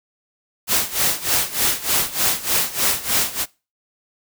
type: noise with tremolo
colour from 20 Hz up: white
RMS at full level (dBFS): -17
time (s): 0.67-3.46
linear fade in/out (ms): 50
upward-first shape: sine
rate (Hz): 3.3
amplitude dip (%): 85
effects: noise-tail reverb RT60 0.3 s tail -23 dB re dry